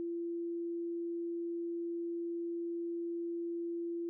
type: tone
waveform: sine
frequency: 340.3 Hz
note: F4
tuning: 45 cents flat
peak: -35 dBFS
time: 0-4.09 s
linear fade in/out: 0 ms
effects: none